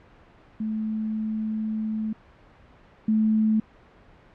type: tone pair in turn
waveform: sine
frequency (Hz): 217.6 / 217.6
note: A3 / A3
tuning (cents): -19 / -19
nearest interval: unison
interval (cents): 0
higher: neither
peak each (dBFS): -25 / -18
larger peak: second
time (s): 0.6-2.13 / 3.08-3.6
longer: first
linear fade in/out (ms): 5
effects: pink hiss -53 dBFS RMS until 4.34 s + low-pass 2000 Hz 12 dB/octave